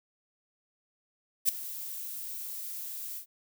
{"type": "noise with ADSR envelope", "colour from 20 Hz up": "violet", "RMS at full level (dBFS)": -22, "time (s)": [1.45, 3.26], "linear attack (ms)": 39, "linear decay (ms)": 4, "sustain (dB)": -17, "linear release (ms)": 92, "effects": []}